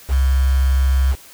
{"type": "tone with quantisation", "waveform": "sine", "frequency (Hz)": 66.2, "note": "C2", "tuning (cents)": 21, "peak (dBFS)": -12, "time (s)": [0.08, 1.16], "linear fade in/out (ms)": 50, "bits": 5, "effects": ["white hiss -43 dBFS RMS until 1.33 s"]}